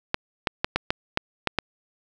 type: clicks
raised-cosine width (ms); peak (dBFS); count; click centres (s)
0.3; -5; 8; 0.144 / 0.472 / 0.645 / 0.76 / 0.905 / 1.174 / 1.473 / 1.587
effects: none